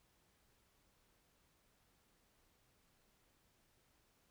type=silence; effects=pink hiss -75 dBFS RMS until 4.3 s